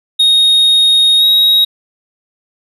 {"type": "tone with pitch glide", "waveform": "triangle", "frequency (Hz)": [3729, 3796], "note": ["A#7", "A#7"], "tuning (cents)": [0, 31], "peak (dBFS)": -5, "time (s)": [0.19, 1.65], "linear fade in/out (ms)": 10, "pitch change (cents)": 31, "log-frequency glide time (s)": [1.18, 1.24], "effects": []}